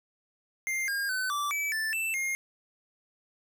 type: tone with pitch steps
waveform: square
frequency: 2103 / 1616 / 1515 / 1165 / 2302 / 1762 / 2658 / 2132 Hz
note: C7 / G#6 / F#6 / D6 / D7 / A6 / E7 / C7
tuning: +8 / -48 / +40 / -14 / -35 / +2 / +14 / +32 cents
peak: -29 dBFS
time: 0.67-2.35 s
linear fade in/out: 0 ms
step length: 210 ms
effects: none